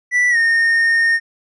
triangle tone with pitch glide, 1968 to 1836.2 Hz, B6 to A#6, -7 to -27 cents, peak -10 dBFS, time 0.11-1.2 s, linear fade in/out 50 ms, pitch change -120 cents, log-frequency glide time 0.3-0.37 s, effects resampled to 24000 Hz

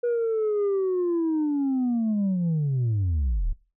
sine linear sweep, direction down, 484.4 to 30.87 Hz, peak -19 dBFS, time 0.03-3.53 s, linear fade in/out 10 ms, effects noise-tail reverb RT60 0.3 s tail -19 dB re dry + tanh soft clip ceiling -20 dBFS

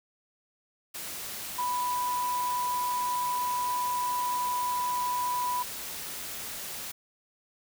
sine tone in noise, 987.8 Hz, B5, in tune, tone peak -27 dBFS, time 1.58-5.63 s, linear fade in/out 10 ms, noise white, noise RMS -38 dBFS, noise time 0.94-6.92 s, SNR +8 dB, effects none

